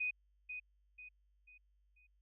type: tone with echo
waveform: sine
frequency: 2493 Hz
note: D#7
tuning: 3 cents sharp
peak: -34 dBFS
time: 0-0.11 s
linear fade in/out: 10 ms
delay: 490 ms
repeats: 4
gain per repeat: -8 dB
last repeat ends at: 2.07 s
effects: added 50 Hz sine -70 dBFS peak until 2.21 s